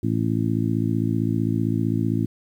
harmonic tone, 55.5 Hz, A1, 16 cents sharp, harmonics 2 / 3 / 4 / 5 / 6, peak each -24 / -27 / -26 / -26 / -29 dBFS, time 0.03-2.26 s, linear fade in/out 5 ms, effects 9-bit

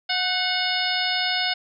harmonic tone with a mistuned harmonic, 728 Hz, F#5, 28 cents flat, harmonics 1 / 2 / 3 / 4 / 5 / 6 / 7, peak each -29 / -29 / -29 / -29 / -29 / -29 / -29 dBFS, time 0.09-1.54 s, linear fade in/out 10 ms, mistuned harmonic 2, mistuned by +51 cents, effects none

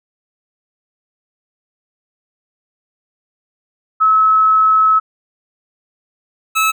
sine / 25% pulse tone pair in turn, 1293 / 1300.2 Hz, E6 / E6, -34 / -24 cents, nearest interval unison, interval 10 cents, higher second, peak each -8 dBFS, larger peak neither, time 4-5 / 6.55-6.72 s, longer first, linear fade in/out 20 ms, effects none

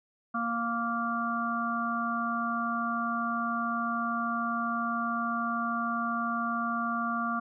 harmonic tone, 233.1 Hz, A#3, in tune, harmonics 1 / 3 / 5 / 6, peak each -33 / -37 / -31 / -35 dBFS, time 0.34-7.4 s, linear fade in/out 10 ms, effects none

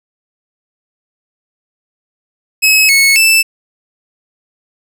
sawtooth tone with pitch steps, 2567 / 2198 / 2645 Hz, E7 / C#7 / E7, -47 / -15 / +5 cents, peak -3 dBFS, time 2.62-3.43 s, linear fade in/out 20 ms, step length 270 ms, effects none

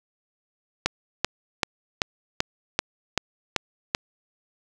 click train, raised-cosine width 0.2 ms, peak -3 dBFS, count 9, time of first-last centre 0.86-3.949 s, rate 2.59 Hz, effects none

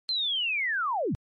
sine linear sweep, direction down, 4186 to 91.5 Hz, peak -25 dBFS, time 0.09-1.15 s, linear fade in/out 0 ms, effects MP3 48 kbps

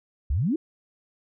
sine exponential sweep, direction up, 57.4 to 349.2 Hz, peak -21 dBFS, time 0.3-0.56 s, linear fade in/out 5 ms, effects none

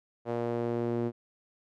sawtooth tone with band-pass filter sweep, 118.3 Hz, A#2, 26 cents sharp, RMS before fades -31 dBFS, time 0.25-1.12 s, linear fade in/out 50 ms, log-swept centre 540 to 330 Hz, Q 1.7, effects none

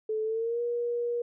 sine tone with pitch glide, 434.9 to 477 Hz, A4 to A#4, -20 to +40 cents, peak -27 dBFS, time 0.09-1.22 s, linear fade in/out 5 ms, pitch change +160 cents, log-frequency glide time 0.23-0.61 s, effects none

